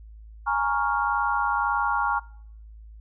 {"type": "chord", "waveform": "sine", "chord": "Bb minor seventh", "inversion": "third", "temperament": "equal", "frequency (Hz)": [830.6, 932.3, 1108.7, 1396.9], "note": ["Ab5", "Bb5", "Db6", "F6"], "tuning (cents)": [0, 0, 0, 0], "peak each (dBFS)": -27, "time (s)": [0.46, 2.2], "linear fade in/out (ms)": 20, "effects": ["noise-tail reverb RT60 0.7 s tail -24 dB re dry", "added 54 Hz sine -42 dBFS peak until 3 s"]}